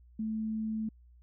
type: tone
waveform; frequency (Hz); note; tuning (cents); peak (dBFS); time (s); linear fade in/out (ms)
sine; 218.9; A3; -9; -31; 0.19-0.89; 5
effects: added 60 Hz sine -55 dBFS peak until 1.22 s